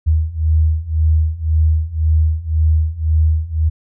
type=beating tone pair; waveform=sine; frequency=77.78 / 79.68 Hz; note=D#2 / D#2; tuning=0 / +42 cents; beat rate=1.9 Hz; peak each=-16 / -14 dBFS; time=0.06-3.7 s; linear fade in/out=20 ms; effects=none